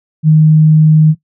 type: tone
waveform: sine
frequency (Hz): 155.56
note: D#3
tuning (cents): 0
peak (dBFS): -3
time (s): 0.23-1.15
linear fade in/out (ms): 50
effects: noise-tail reverb RT60 0.1 s tail -17 dB re dry